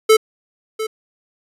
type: tone with echo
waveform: square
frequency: 437.3 Hz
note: A4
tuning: 11 cents flat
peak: -8 dBFS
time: 0.09-0.17 s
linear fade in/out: 10 ms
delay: 700 ms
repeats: 1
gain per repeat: -13 dB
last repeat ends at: 0.87 s
effects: resampled to 32000 Hz